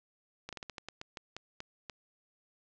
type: slowing click train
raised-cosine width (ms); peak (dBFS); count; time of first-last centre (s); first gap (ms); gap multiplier
0.2; -24; 12; 0.49-1.897; 37; 1.23
effects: low-pass 7000 Hz 12 dB/octave